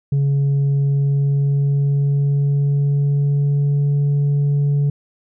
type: tone with pitch glide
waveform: sine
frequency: 140 to 143.19 Hz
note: C#3 to D3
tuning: +18 to -43 cents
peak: -11 dBFS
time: 0.12-4.9 s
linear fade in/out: 5 ms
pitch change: +39 cents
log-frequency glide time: 0.84-3.98 s
effects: tanh soft clip ceiling -13 dBFS